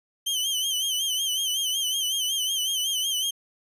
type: tone with vibrato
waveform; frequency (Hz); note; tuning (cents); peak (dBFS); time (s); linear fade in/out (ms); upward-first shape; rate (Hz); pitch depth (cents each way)
sawtooth; 3100; G7; -20; -21; 0.26-3.31; 10; sine; 5.4; 79
effects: resampled to 32000 Hz